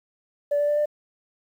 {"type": "tone with pitch steps", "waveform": "sine", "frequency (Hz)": [579, 584.4, 589.8, 595.3], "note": ["D5", "D5", "D5", "D5"], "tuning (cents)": [-25, -9, 7, 23], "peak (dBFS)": -18, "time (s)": [0.51, 0.858], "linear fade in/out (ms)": 10, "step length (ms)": 87, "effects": ["tanh soft clip ceiling -16 dBFS", "9-bit"]}